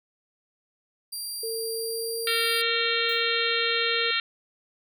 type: tone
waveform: 20% pulse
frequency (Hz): 4736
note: D8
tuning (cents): +14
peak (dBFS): -26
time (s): 1.12-2.62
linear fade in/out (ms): 10
type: tone with pitch glide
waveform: sine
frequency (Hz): 452 to 466.3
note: A4 to A#4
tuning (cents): +47 to +1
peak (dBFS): -30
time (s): 1.43-4.11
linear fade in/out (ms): 5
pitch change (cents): +54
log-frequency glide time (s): 1.71-2.72
type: harmonic tone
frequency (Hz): 458.4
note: A#4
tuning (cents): -29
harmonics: 3 / 4 / 5 / 6 / 7 / 8 / 9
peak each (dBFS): -31 / -31 / -31 / -31 / -31 / -31 / -31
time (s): 2.27-4.2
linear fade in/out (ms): 2
type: noise with exponential decay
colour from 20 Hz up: violet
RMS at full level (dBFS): -42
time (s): 3.09-3.34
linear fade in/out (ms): 0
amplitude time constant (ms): 53
effects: none